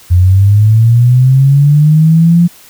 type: linear sweep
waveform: sine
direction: up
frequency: 86.6 to 174.61 Hz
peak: -3 dBFS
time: 0.1-2.48 s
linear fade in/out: 20 ms
effects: white hiss -39 dBFS RMS until 2.69 s